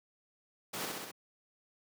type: noise with echo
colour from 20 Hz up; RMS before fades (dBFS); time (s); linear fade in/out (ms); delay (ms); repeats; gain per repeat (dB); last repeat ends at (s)
pink; -38; 0.73-0.86; 10; 64; 4; -2; 1.116
effects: high-pass 200 Hz 12 dB/octave